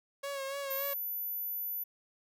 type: tone with vibrato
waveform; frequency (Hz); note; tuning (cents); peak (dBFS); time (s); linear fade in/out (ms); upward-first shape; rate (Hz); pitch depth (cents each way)
sawtooth; 551; C#5; -11; -32; 0.23-0.94; 10; sine; 3.5; 39
type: tone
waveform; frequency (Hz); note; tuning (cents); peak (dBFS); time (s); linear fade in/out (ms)
sine; 14000; A9; -10; -34; 0.7-1.84; 10
effects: none